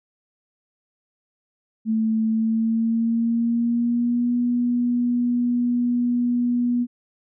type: tone with pitch glide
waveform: sine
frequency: 221.2 to 242.6 Hz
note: A3 to B3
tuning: +9 to -31 cents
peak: -18 dBFS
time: 1.85-6.87 s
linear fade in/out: 50 ms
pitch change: +160 cents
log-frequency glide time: 2.26-4.35 s
effects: none